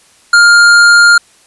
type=tone with hard clipping; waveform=triangle; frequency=1407 Hz; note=F6; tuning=12 cents sharp; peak=-4 dBFS; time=0.33-1.18 s; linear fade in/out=5 ms; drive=16 dB; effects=white hiss -46 dBFS RMS until 1.46 s + resampled to 24000 Hz

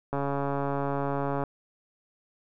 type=click train; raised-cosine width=1 ms; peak=-16 dBFS; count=184; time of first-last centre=0.13-1.437 s; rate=140 Hz; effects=none

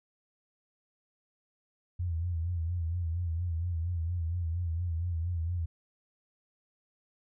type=tone with vibrato; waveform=sine; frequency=85 Hz; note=F2; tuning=46 cents flat; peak=-29 dBFS; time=1.99-5.66 s; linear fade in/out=10 ms; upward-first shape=sine; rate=4.3 Hz; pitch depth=85 cents each way; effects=none

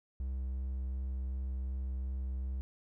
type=tone with vibrato; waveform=triangle; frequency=65 Hz; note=C2; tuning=11 cents flat; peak=-32 dBFS; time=0.2-2.61 s; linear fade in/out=0 ms; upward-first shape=sine; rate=2.7 Hz; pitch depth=10 cents each way; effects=none

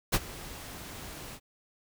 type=noise with ADSR envelope; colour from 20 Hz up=pink; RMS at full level=-23 dBFS; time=0.12-1.4 s; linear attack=21 ms; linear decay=44 ms; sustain=-20 dB; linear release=61 ms; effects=none

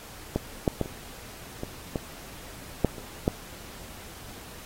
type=clicks; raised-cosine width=2 ms; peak=-11 / -8 / -11 / -25 / -18 / -13 / -6 / -26 / -8 dBFS; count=9; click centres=0.36 / 0.678 / 0.813 / 0.859 / 1.634 / 1.958 / 2.847 / 2.982 / 3.279 s; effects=pink hiss -45 dBFS RMS until 4.65 s + AAC 48 kbps

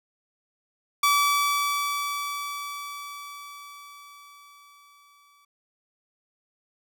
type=tone with exponential decay; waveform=sawtooth; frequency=1151 Hz; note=D6; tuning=35 cents flat; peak=-14 dBFS; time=1.03-5.45 s; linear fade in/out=5 ms; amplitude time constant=960 ms; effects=none

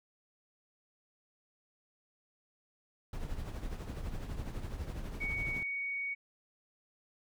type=noise with tremolo; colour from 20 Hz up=brown; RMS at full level=-37 dBFS; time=3.13-5.63 s; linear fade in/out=2 ms; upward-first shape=triangle; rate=12 Hz; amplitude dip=60%
type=tone; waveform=sine; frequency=2237 Hz; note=C#7; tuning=15 cents sharp; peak=-34 dBFS; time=5.2-6.15 s; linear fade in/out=20 ms
effects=none

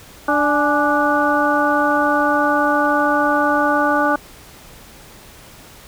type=harmonic tone with a mistuned harmonic; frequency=294.1 Hz; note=D4; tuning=3 cents sharp; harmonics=1 / 2 / 3 / 4 / 5; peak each=-20 / -20 / -20 / -20 / -20 dBFS; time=0.28-4.16 s; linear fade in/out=5 ms; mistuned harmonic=3; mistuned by=-68 cents; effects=pink hiss -42 dBFS RMS until 5.87 s

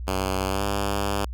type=tone with pitch glide; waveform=5% pulse; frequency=94.8 to 100.21 Hz; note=F#2 to G2; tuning=+43 to +39 cents; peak=-13 dBFS; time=0.07-1.25 s; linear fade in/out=5 ms; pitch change=+96 cents; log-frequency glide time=0.48-0.63 s; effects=added 60 Hz sine -30 dBFS peak until 1.33 s

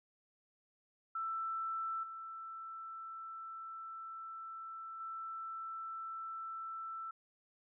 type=tone with level steps; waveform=sine; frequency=1329 Hz; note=E6; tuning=14 cents sharp; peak=-36 / -44 / -41 dBFS; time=1.15-7.11 s; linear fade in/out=5 ms; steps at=2.03 / 5 s; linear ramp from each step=5 ms; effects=none

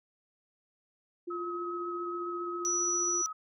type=tone with tremolo; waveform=sine; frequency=349.2 Hz; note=F4; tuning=in tune; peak=-34 dBFS; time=1.27-3.22 s; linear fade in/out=10 ms; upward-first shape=triangle; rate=15 Hz; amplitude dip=35%
type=tone with vibrato; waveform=sine; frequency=1276 Hz; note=D#6; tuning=43 cents sharp; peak=-36 dBFS; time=1.3-3.33 s; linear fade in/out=10 ms; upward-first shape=square; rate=7.3 Hz; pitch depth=11 cents each way
type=tone; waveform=sine; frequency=5890 Hz; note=F#8; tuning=9 cents flat; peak=-28 dBFS; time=2.65-3.26 s; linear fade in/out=0 ms
effects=none

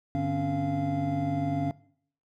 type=tone cluster; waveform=triangle; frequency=100.3 / 147.5 / 260.8 / 281.1 / 691 Hz; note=G2 / D3 / C4 / C#4 / F5; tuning=+40 / +8 / -5 / +24 / -19 cents; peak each=-34 / -29 / -34 / -28 / -31 dBFS; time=0.15-1.71 s; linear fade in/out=0 ms; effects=noise-tail reverb RT60 0.6 s tail -21 dB re dry

